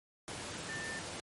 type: tone in noise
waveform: sine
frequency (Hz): 1787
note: A6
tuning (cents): +26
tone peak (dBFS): -40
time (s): 0.69-0.99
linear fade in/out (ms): 0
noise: pink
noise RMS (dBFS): -42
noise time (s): 0.28-1.2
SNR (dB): -1
effects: high-pass 100 Hz 12 dB/octave + MP3 48 kbps